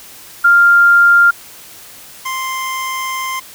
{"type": "tone pair in turn", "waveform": ["sine", "25% pulse"], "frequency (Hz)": [1396.9, 1046.5], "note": ["F6", "C6"], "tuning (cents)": [0, 0], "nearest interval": "perfect fourth", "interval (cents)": 500, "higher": "first", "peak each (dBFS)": [-5, -15], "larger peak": "first", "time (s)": [[0.44, 1.31], [2.25, 3.4]], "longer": "second", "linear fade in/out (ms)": 10, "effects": ["white hiss -37 dBFS RMS until 3.54 s"]}